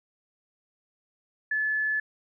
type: tone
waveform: sine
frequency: 1727 Hz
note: A6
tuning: 33 cents flat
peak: -24 dBFS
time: 1.51-2 s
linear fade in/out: 5 ms
effects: none